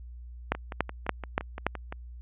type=two click trains; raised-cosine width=0.5 ms; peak=-9 / -21 dBFS; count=5 / 9; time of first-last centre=0.52-1.666 / 0.55-1.925 s; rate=3.49 / 5.82 Hz; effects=added 60 Hz sine -41 dBFS peak until 2.21 s + resampled to 8000 Hz